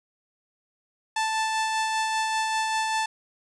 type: tone with tremolo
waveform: sawtooth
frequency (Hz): 880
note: A5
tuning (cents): 0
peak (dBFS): -19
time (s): 1.16-3.06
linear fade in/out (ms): 5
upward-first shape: sine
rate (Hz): 5.1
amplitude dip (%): 25
effects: resampled to 22050 Hz + 8-bit